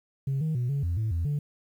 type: tone with pitch steps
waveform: sine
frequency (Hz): 136.1 / 157.6 / 122.6 / 140.5 / 86 / 110 / 83.7 / 146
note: C#3 / D#3 / B2 / C#3 / F2 / A2 / E2 / D3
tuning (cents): -31 / +23 / -12 / +24 / -26 / 0 / +27 / -10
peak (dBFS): -23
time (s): 0.27-1.39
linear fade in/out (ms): 5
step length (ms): 140
effects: tanh soft clip ceiling -23 dBFS + 10-bit